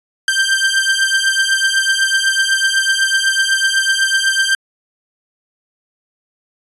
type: beating tone pair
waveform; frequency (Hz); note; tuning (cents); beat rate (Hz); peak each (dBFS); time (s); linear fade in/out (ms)
sawtooth; 1568 / 1576; G6 / G6; 0 / +9; 8; -12; 0.28-4.55; 2
effects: resampled to 24000 Hz